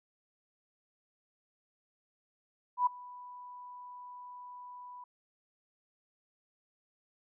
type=tone with ADSR envelope; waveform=sine; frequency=987.8 Hz; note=B5; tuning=in tune; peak=-22 dBFS; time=2.77-5.04 s; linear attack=94 ms; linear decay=10 ms; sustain=-23 dB; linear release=4 ms; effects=none